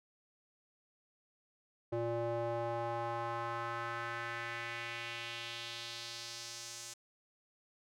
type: tone with band-pass filter sweep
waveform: square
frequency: 117.3 Hz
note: A#2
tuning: 11 cents sharp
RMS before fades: -40 dBFS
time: 1.92-6.94 s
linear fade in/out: 10 ms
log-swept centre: 470 to 7000 Hz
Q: 2
effects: none